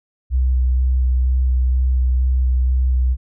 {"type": "tone with vibrato", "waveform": "sine", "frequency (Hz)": 63.5, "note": "B1", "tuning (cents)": 49, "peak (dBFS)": -13, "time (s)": [0.3, 3.17], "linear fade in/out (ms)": 50, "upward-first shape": "square", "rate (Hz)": 2.1, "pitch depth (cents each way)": 11, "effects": []}